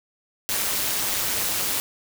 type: noise with amplitude modulation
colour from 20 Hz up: white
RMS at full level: -22 dBFS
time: 0.49-1.8 s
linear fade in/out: 0 ms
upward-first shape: sine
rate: 202 Hz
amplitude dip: 65%
effects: none